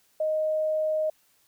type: tone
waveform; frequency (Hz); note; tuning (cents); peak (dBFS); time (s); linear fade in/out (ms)
sine; 622.3; D#5; 0; -23; 0.2-1.1; 5
effects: white hiss -65 dBFS RMS until 1.47 s